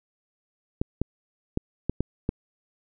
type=clicks; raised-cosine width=3 ms; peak=-11 dBFS; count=6; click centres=0.815 / 1.016 / 1.574 / 1.896 / 2.006 / 2.291 s; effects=none